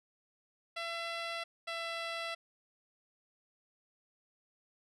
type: tone pair in turn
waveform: 10% pulse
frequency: 673 / 668.7 Hz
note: E5 / E5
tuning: +36 / +25 cents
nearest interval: unison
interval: 11 cents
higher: first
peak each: -28 dBFS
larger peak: neither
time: 0.76-1.44 / 1.67-2.35 s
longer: neither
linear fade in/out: 10 ms
effects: low-pass 6000 Hz 12 dB/octave